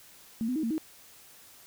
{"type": "tone with pitch steps", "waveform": "sine", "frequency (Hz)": [225, 252.4, 314.2, 228.4, 314.5], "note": ["A3", "B3", "D#4", "A#3", "D#4"], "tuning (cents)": [39, 38, 17, -35, 19], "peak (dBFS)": -27, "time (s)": [0.41, 0.78], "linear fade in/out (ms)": 0, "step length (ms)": 74, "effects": ["white hiss -54 dBFS RMS until 1.66 s"]}